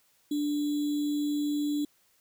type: tone with sample-and-hold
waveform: sine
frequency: 293.7 Hz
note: D4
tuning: in tune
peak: -26 dBFS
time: 0.31-1.85 s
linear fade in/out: 5 ms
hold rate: 3675 Hz
effects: white hiss -67 dBFS RMS until 2.2 s